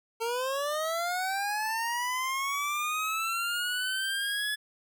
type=linear sweep; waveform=25% pulse; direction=up; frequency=449 to 1711 Hz; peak=-25 dBFS; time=0.2-4.56 s; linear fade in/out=20 ms; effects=none